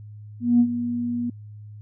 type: tone with ADSR envelope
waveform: sine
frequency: 240 Hz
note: B3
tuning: 49 cents flat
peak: -11 dBFS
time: 0.4-1.3 s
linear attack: 200 ms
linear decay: 66 ms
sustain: -12 dB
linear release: 5 ms
effects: tanh soft clip ceiling -7 dBFS + added 105 Hz sine -38 dBFS peak until 1.81 s